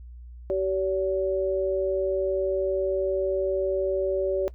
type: tone pair together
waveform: sine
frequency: 382.6 / 570 Hz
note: G4 / C#5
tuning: -42 / +48 cents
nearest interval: perfect fifth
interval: 690 cents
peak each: -25 dBFS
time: 0.5-4.48 s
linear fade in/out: 0 ms
effects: noise-tail reverb RT60 0.1 s tail -17 dB re dry + added 60 Hz sine -40 dBFS peak until 4.54 s